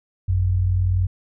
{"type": "tone pair together", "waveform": "sine", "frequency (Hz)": [51.91, 92.5], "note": ["G#1", "F#2"], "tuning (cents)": [0, 0], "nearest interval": "minor seventh", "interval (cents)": 1000, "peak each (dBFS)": [-24, -17], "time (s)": [0.28, 1.07], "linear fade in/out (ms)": 10, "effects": []}